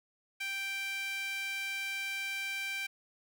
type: tone with high-pass filter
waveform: sawtooth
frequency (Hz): 784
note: G5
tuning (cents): 0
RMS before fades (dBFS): -37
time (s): 0.4-2.87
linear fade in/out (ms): 10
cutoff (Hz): 2100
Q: 5.6
effects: none